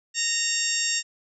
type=harmonic tone; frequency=925 Hz; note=A#5; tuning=14 cents flat; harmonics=2 / 3 / 4 / 5 / 6 / 7 / 8; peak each=-32 / -31 / -33 / -36 / -28 / -36 / -27 dBFS; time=0.14-1.03 s; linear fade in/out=50 ms; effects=none